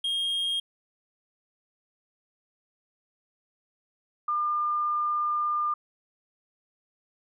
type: tone pair in turn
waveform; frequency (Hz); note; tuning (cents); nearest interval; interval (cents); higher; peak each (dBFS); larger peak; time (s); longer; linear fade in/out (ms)
triangle / sine; 3239 / 1202.8; G#7 / D6; -44 / +41; octave + perfect fourth; 1715; first; -24; neither; 0.04-0.6 / 4.28-5.74; second; 5
effects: none